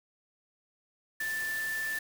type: tone in noise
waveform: sine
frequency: 1764 Hz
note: A6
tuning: 4 cents sharp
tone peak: -31 dBFS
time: 1.2-1.99 s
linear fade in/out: 5 ms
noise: white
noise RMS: -42 dBFS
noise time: 1.2-1.99 s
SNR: +8 dB
effects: none